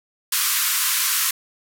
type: band-pass noise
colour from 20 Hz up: white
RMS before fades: -21 dBFS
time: 0.32-1.31 s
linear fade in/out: 5 ms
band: 1000 to 16000 Hz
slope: 96 dB/octave
effects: none